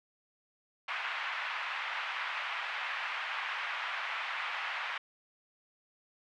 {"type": "band-pass noise", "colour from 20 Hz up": "white", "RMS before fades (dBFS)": -37, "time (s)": [0.88, 4.98], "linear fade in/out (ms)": 5, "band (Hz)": [850, 2600], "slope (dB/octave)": 24, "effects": []}